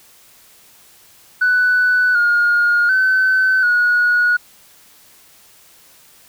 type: tone with pitch steps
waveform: sine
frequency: 1490 / 1426 / 1524 / 1454 Hz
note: F#6 / F6 / G6 / F#6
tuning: +12 / +36 / -49 / -31 cents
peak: -10 dBFS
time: 1.41-4.37 s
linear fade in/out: 10 ms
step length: 740 ms
effects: tanh soft clip ceiling -8 dBFS + white hiss -48 dBFS RMS until 6.28 s